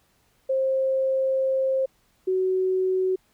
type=tone pair in turn; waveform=sine; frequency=530 / 373.9 Hz; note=C5 / F#4; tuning=+22 / +18 cents; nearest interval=tritone; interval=604 cents; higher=first; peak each=-20 / -20 dBFS; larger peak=neither; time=0.49-1.86 / 2.27-3.16 s; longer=first; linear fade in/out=10 ms; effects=pink hiss -65 dBFS RMS until 3.33 s